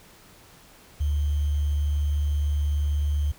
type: tone with sample-and-hold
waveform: sine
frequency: 73.42 Hz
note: D2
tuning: in tune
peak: -21 dBFS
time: 1-3.32 s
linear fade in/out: 10 ms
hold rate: 3150 Hz
effects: pink hiss -52 dBFS RMS until 3.38 s